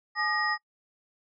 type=tone cluster; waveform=sine; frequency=848 / 1217 / 1889 / 5070 Hz; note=G#5 / D#6 / A#6 / D#8; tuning=+36 / -39 / +22 / +32 cents; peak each=-33 / -31 / -28 / -35 dBFS; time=0.15-0.58 s; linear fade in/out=50 ms; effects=noise-tail reverb RT60 0.1 s tail -23 dB re dry